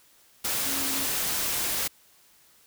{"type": "tone in noise", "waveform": "sine", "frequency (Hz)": 272, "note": "C#4", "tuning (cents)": -33, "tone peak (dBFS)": -37, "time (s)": [0.66, 1.06], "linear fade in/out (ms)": 10, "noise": "white", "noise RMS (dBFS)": -28, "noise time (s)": [0.44, 1.88], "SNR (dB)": -12, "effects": ["white hiss -59 dBFS RMS until 2.66 s"]}